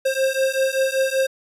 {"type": "beating tone pair", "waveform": "square", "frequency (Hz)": [529, 534.2], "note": ["C5", "C5"], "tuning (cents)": [19, 36], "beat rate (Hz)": 5.2, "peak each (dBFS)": -22, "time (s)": [0.05, 1.27], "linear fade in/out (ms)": 10, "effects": ["resampled to 32000 Hz"]}